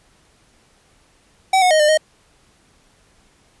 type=tone with pitch steps; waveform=square; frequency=763 / 730 / 623 / 601 / 623 Hz; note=G5 / F#5 / D#5 / D5 / D#5; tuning=-47 / -24 / +2 / +40 / +2 cents; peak=-12 dBFS; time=1.53-1.975 s; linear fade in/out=5 ms; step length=89 ms; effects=pink hiss -56 dBFS RMS until 3.6 s + resampled to 24000 Hz